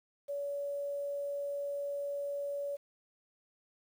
sine tone, 568 Hz, C#5, 42 cents sharp, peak -34 dBFS, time 0.28-2.77 s, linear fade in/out 20 ms, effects 10-bit

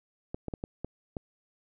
clicks, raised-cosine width 2 ms, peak -21 dBFS, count 6, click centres 0.345 / 0.483 / 0.538 / 0.639 / 0.846 / 1.168 s, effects none

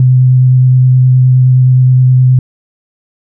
sine tone with vibrato, 127.9 Hz, C3, 39 cents flat, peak -3 dBFS, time 0-2.39 s, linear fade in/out 2 ms, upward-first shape square, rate 9.6 Hz, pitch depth 8 cents each way, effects none

